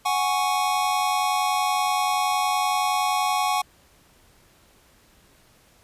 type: chord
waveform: square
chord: F# suspended second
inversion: none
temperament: equal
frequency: 740 / 830.6 / 1108.7 Hz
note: F#5 / G#5 / C#6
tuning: 0 / 0 / 0 cents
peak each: -26 dBFS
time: 0.05-3.62 s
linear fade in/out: 10 ms
effects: pink hiss -57 dBFS RMS until 5.83 s + resampled to 32000 Hz